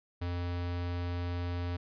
square tone, 87.8 Hz, F2, 10 cents sharp, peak -33 dBFS, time 0.21-1.77 s, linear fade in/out 10 ms, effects resampled to 11025 Hz

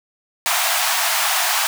pink high-pass noise, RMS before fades -19 dBFS, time 0.46-1.67 s, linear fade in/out 0 ms, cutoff 660 Hz, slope 96 dB/octave, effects none

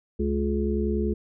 harmonic tone, 70.7 Hz, C#2, 35 cents sharp, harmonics 1 / 3 / 5 / 6, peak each -27 / -27 / -29 / -30 dBFS, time 0.19-1.14 s, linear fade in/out 10 ms, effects none

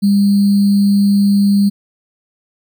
sine tone with sample-and-hold, 200.7 Hz, G3, 41 cents sharp, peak -8 dBFS, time 0.02-1.7 s, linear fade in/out 20 ms, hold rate 4410 Hz, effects none

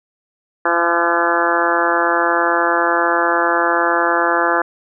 harmonic tone with a mistuned harmonic, 170.7 Hz, F3, 39 cents flat, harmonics 2 / 3 / 4 / 5 / 6 / 7 / 8 / 9 / 10, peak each -22 / -22 / -22 / -22 / -22 / -22 / -22 / -22 / -22 dBFS, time 0.65-4.62 s, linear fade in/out 5 ms, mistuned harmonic 9, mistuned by -22 cents, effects none

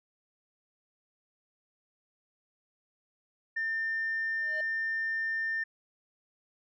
sine tone, 1800 Hz, A6, 39 cents sharp, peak -28 dBFS, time 3.56-5.64 s, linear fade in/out 10 ms
triangle tone with exponential growth, 622.3 Hz, D#5, in tune, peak -31 dBFS, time 4.32-4.61 s, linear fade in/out 5 ms, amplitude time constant 61 ms
effects tanh soft clip ceiling -25 dBFS

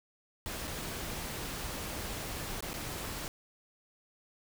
pink noise with dropouts, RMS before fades -39 dBFS, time 0.46-3.28 s, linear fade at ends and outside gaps 0 ms, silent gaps 0.673-0.677 / 2.606-2.625 / 2.732-2.74 s, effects none

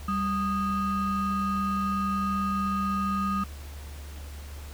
triangle ring-modulated tone, 718 Hz, F5, 48 cents sharp, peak -20 dBFS, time 0.08-3.44 s, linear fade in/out 5 ms, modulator 522 Hz, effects added 72 Hz sine -38 dBFS peak until 4.73 s + pink hiss -48 dBFS RMS until 4.73 s

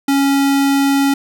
square tone, 277.2 Hz, C#4, in tune, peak -12 dBFS, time 0.08-1.14 s, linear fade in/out 5 ms, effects none

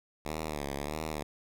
5% pulse tone with vibrato, 74.1 Hz, D2, 16 cents sharp, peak -23 dBFS, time 0.25-1.23 s, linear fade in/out 5 ms, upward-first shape sine, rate 1.6 Hz, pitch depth 110 cents each way, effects none

